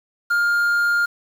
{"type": "tone with quantisation", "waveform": "triangle", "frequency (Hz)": 1408, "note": "F6", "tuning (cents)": 14, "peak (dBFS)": -14, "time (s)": [0.3, 1.06], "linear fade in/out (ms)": 10, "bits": 7, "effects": []}